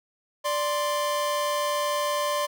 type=tone pair together; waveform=45% pulse; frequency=587.3 / 1045.6 Hz; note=D5 / C6; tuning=0 / -1 cents; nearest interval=minor seventh; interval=999 cents; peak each=-27 dBFS; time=0.44-2.47 s; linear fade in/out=20 ms; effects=none